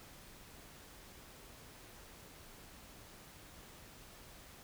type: silence
effects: pink hiss -56 dBFS RMS until 4.63 s